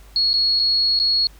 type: tone with dropouts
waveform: sine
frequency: 4332 Hz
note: C#8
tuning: 41 cents flat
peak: -15 dBFS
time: 0.16-1.27 s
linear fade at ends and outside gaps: 1 ms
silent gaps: 0.332-0.339 / 0.593-0.597 / 0.991-0.999 s
effects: added 50 Hz sine -43 dBFS peak until 1.39 s + pink hiss -51 dBFS RMS until 1.39 s